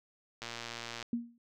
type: click train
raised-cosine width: 0.2 ms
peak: -23 dBFS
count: 72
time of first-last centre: 0.42-1.027 s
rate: 117 Hz
type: tone with exponential decay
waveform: sine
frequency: 235.9 Hz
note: A#3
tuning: 21 cents sharp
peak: -27 dBFS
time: 1.13-1.38 s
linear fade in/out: 2 ms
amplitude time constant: 53 ms
effects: none